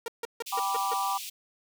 sawtooth tone bursts, 464.6 Hz, A#4, 6 cents flat, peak -27 dBFS, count 6, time 0.06-0.936 s, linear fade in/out 2 ms, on 21 ms, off 150 ms
pink high-pass noise, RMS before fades -39 dBFS, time 0.46-1.3 s, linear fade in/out 10 ms, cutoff 2500 Hz, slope 48 dB/octave
sine chord, G major, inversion none, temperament equal with one note detuned, 784 / 983.2 / 1174.7 Hz, G5 / B5 / D6, 0 / -8 / 0 cents, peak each -31 dBFS, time 0.52-1.18 s, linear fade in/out 10 ms
effects none

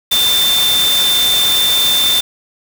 sine tone in noise, 3566 Hz, A7, 22 cents sharp, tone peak -11 dBFS, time 0.11-2.21 s, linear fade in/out 10 ms, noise white, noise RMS -18 dBFS, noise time 0.11-2.21 s, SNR +4 dB, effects none

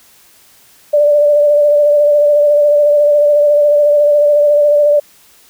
sine tone with vibrato, 587.3 Hz, D5, in tune, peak -6 dBFS, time 0.93-5 s, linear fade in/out 10 ms, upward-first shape sine, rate 14 Hz, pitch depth 25 cents each way, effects white hiss -46 dBFS RMS until 5.49 s

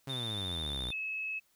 sawtooth exponential sweep, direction down, 138.59 to 58.27 Hz, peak -34 dBFS, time 0.07-0.91 s, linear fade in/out 5 ms
triangle tone with vibrato, 3583 Hz, A7, 31 cents sharp, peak -35 dBFS, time 0.09-0.93 s, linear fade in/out 10 ms, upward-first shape square, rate 14 Hz, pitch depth 25 cents each way
sine tone, 2584 Hz, E7, 35 cents flat, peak -34 dBFS, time 0.91-1.4 s, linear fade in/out 20 ms
effects white hiss -71 dBFS RMS until 1.55 s

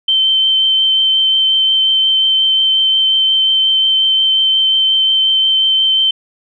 sine tone with vibrato, 3100 Hz, G7, 20 cents flat, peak -9 dBFS, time 0.08-6.11 s, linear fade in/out 5 ms, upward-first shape triangle, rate 5.6 Hz, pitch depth 12 cents each way, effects none

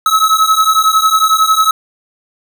square beating tone pair, 1285 / 1296 Hz, E6 / E6, -45 / -30 cents, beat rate 11 Hz, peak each -12 dBFS, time 0.06-1.71 s, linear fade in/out 2 ms, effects none

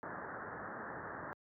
white low-pass noise, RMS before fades -45 dBFS, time 0.03-1.33 s, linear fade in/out 0 ms, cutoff 1800 Hz, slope 96 dB/octave, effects high-pass 100 Hz 12 dB/octave

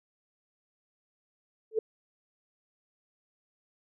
sine tone with exponential growth, 440 Hz, A4, in tune, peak -20 dBFS, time 1.71-1.79 s, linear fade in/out 5 ms, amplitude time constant 17 ms, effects none

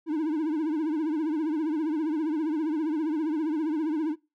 triangle tone with vibrato, 311.1 Hz, D#4, in tune, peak -23 dBFS, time 0.06-4.16 s, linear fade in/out 50 ms, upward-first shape triangle, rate 15 Hz, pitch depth 130 cents each way, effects noise-tail reverb RT60 0.3 s tail -26 dB re dry

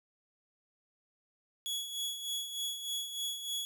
sawtooth tone with tremolo, 3365 Hz, G#7, 22 cents sharp, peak -30 dBFS, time 1.66-3.65 s, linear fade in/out 0 ms, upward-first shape sine, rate 3.3 Hz, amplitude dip 60%, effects none

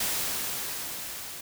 white noise with level ramp, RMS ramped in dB -28 to -40 dBFS, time 0-1.41 s, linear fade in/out 5 ms, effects none

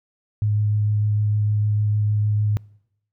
sine tone with vibrato, 105.2 Hz, G#2, 23 cents sharp, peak -17 dBFS, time 0.42-2.57 s, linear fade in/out 0 ms, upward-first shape sine, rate 6.6 Hz, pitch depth 10 cents each way, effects noise-tail reverb RT60 0.8 s tail -25 dB re dry

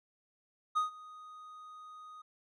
triangle tone with ADSR envelope, 1245 Hz, D#6, 1 cent sharp, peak -24 dBFS, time 0.75-2.22 s, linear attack 21 ms, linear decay 130 ms, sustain -22 dB, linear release 8 ms, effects resampled to 24000 Hz

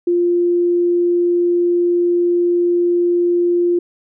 sine tone, 349.2 Hz, F4, in tune, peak -12 dBFS, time 0.07-3.79 s, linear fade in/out 5 ms, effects none

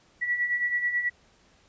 sine beating tone pair, 1937 / 1946.2 Hz, B6 / B6, -34 / -26 cents, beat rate 9.2 Hz, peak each -32 / -25 dBFS, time 0.21-1.1 s, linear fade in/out 20 ms, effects pink hiss -61 dBFS RMS until 1.68 s + resampled to 16000 Hz

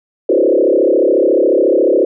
sine tone with frequency modulation, 440 Hz, A4, in tune, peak -8 dBFS, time 0.29-2.05 s, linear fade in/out 5 ms, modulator 34.1 Hz, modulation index 3.4, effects none

